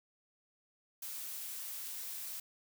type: noise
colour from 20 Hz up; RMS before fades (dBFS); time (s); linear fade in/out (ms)
blue; -43; 1.02-2.4; 5
effects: none